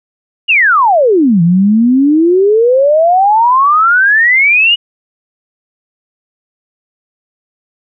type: exponential two-way sweep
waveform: sine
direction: down then up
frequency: 2935 to 164.3 to 2935 Hz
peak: -5 dBFS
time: 0.48-4.76 s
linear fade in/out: 20 ms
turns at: 1.42 s
effects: none